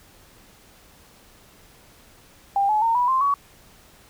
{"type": "tone with pitch steps", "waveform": "sine", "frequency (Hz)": [796, 853.1, 914.4, 980, 1050.3, 1125.7], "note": ["G5", "G#5", "A#5", "B5", "C6", "C#6"], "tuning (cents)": [26, 46, -34, -14, 6, 26], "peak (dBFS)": -17, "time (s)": [2.56, 3.34], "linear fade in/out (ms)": 2, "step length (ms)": 130, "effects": ["pink hiss -52 dBFS RMS until 4.09 s"]}